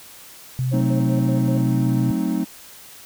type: tone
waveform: sine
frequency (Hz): 128.6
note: C3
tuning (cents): -30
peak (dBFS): -19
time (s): 0.59-2.11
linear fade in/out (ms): 0
type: tone with tremolo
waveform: sine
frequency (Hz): 536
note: C5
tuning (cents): +42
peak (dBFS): -28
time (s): 0.71-1.63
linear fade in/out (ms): 20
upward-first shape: square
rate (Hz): 5.2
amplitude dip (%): 75
type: chord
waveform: triangle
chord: F# diminished seventh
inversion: none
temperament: equal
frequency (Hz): 185 / 220 / 261.6 / 311.1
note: F#3 / A3 / C4 / Eb4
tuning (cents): 0 / 0 / 0 / 0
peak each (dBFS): -23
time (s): 0.72-2.45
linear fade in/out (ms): 20
effects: white hiss -43 dBFS RMS until 3.05 s